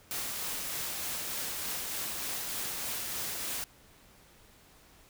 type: noise with tremolo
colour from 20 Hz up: white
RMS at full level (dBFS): -35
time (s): 0.11-3.64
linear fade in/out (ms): 0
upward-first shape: triangle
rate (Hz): 3.3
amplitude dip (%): 25
effects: pink hiss -59 dBFS RMS until 5.09 s